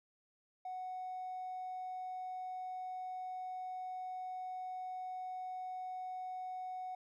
triangle tone, 740 Hz, F#5, in tune, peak -37 dBFS, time 0.65-6.95 s, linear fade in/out 5 ms, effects tanh soft clip ceiling -37 dBFS

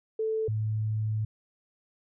sine tone pair in turn, 440 / 108.36 Hz, A4 / A2, 0 / -26 cents, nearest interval 2 octaves, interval 2426 cents, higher first, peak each -26 dBFS, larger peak neither, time 0.19-0.48 / 0.48-1.25 s, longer second, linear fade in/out 5 ms, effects none

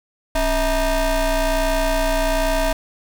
35% pulse ring-modulated tone, 307.4 Hz, D#4, 21 cents flat, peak -12 dBFS, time 0.35-2.73 s, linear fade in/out 5 ms, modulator 338 Hz, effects none

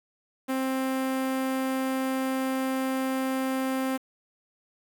sawtooth tone with notch filter, 263.3 Hz, C4, 11 cents sharp, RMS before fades -28 dBFS, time 0.48-3.98 s, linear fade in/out 20 ms, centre 5000 Hz, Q 0.85, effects 8-bit

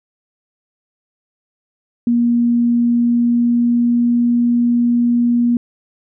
sine tone with pitch glide, 237.6 to 239.1 Hz, A#3 to A#3, +33 to +44 cents, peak -11 dBFS, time 2.07-5.57 s, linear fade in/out 2 ms, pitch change +11 cents, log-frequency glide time 2.76-4.29 s, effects none

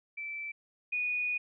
sine tone pair in turn, 2325 / 2467 Hz, D7 / D#7, -18 / -15 cents, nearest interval minor second, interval 103 cents, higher second, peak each -36 / -29 dBFS, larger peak second, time 0.17-0.52 / 0.92-1.38 s, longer second, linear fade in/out 10 ms, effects none

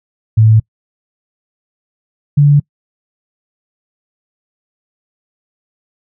sine tone pair in turn, 110 / 144.59 Hz, A2 / D3, 0 / -27 cents, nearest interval perfect fourth, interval 473 cents, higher second, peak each -4 dBFS, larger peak neither, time 0.37-0.6 / 2.37-2.6 s, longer neither, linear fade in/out 10 ms, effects noise-tail reverb RT60 0.1 s tail -26 dB re dry

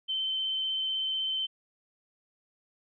sine tone with vibrato, 3087 Hz, G7, 27 cents flat, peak -28 dBFS, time 0.08-1.47 s, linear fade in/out 20 ms, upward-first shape square, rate 16 Hz, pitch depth 9 cents each way, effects none

